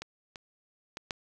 clicks, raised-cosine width 0.2 ms, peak -21 / -25 / -21 / -15 dBFS, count 4, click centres 0.02 / 0.358 / 0.971 / 1.108 s, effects none

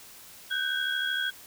sine tone cluster, 1504 / 1577 / 3308 Hz, F#6 / G6 / G#7, +28 / +10 / -8 cents, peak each -31 dBFS, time 0.5-1.31 s, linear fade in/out 20 ms, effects white hiss -49 dBFS RMS until 1.46 s

